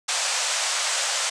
white band-pass noise, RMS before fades -25 dBFS, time 0.08-1.3 s, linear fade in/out 10 ms, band 530 to 8500 Hz, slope 48 dB/octave, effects none

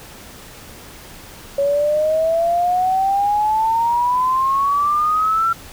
sine exponential sweep, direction up, 556 to 1362 Hz, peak -14 dBFS, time 1.58-5.53 s, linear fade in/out 5 ms, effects pink hiss -39 dBFS RMS until 5.72 s

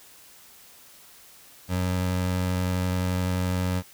25% pulse tone, 91.2 Hz, F#2, 24 cents flat, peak -20 dBFS, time 1.68-3.83 s, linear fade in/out 50 ms, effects white hiss -51 dBFS RMS until 3.93 s

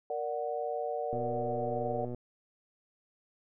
sine chord, Bb augmented, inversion none, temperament equal, 466.2 / 587.3 / 740 Hz, Bb4 / D5 / F#5, 0 / 0 / 0 cents, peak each -36 dBFS, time 0.1-2.05 s, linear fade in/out 2 ms
click train, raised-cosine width 2 ms, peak -27 dBFS, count 125, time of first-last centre 1.13-2.146 s, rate 122 Hz
effects none

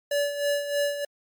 square tone with tremolo, 575 Hz, D5, 37 cents flat, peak -22 dBFS, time 0.11-1.05 s, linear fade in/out 5 ms, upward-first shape sine, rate 3.2 Hz, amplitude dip 65%, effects MP3 96 kbps

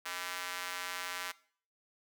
square tone with high-pass filter, 90.3 Hz, F#2, 42 cents flat, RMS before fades -40 dBFS, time 0.05-1.32 s, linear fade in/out 10 ms, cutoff 1400 Hz, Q 1.1, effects noise-tail reverb RT60 0.5 s tail -20 dB re dry

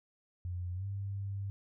sine tone with pitch glide, 89.2 to 98.97 Hz, F2 to G2, +37 to +17 cents, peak -35 dBFS, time 0.45-1.5 s, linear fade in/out 0 ms, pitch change +180 cents, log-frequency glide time 0.74-0.85 s, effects none

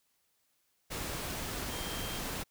sine tone in noise, 3181 Hz, G7, 25 cents sharp, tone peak -45 dBFS, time 1.7-2.19 s, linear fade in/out 20 ms, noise pink, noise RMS -38 dBFS, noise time 0.9-2.44 s, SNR -10 dB, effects white hiss -75 dBFS RMS until 2.5 s

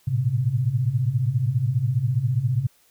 sine tone cluster, 108.2 / 118.2 / 132.9 Hz, A2 / A#2 / C3, -29 / +24 / +27 cents, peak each -27 / -24 / -22 dBFS, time 0.07-2.67 s, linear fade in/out 10 ms, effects white hiss -60 dBFS RMS until 2.9 s

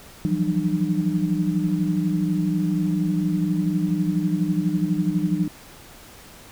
sine tone cluster, 166.3 / 178.3 / 190.5 / 302.3 Hz, E3 / F3 / G3 / D#4, +16 / +36 / -49 / -50 cents, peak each -25 dBFS, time 0.25-5.48 s, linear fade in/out 0 ms, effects pink hiss -45 dBFS RMS until 6.51 s

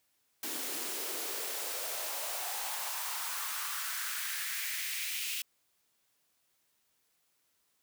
white noise with high-pass filter sweep, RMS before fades -37 dBFS, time 0.43-5.42 s, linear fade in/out 2 ms, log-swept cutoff 280 to 2700 Hz, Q 2.9, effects white hiss -75 dBFS RMS until 7.82 s + high-pass 60 Hz 12 dB/octave

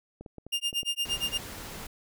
clicks, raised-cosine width 2 ms, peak -29 dBFS, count 6, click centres 0.21 / 0.262 / 0.383 / 0.466 / 0.729 / 0.831 s
40% pulse tone with tremolo, 2813 Hz, F7, 12 cents sharp, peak -24 dBFS, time 0.52-1.38 s, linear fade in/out 10 ms, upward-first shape sine, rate 8.6 Hz, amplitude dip 100%
pink noise, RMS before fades -41 dBFS, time 1.05-1.87 s, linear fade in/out 5 ms
effects none

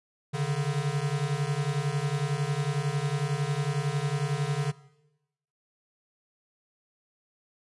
square beating tone pair, 138.59 / 149.59 Hz, C#3 / D3, 0 / +32 cents, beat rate 11 Hz, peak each -30 dBFS, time 0.33-4.72 s, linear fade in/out 20 ms, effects noise-tail reverb RT60 0.9 s tail -19 dB re dry + resampled to 24000 Hz

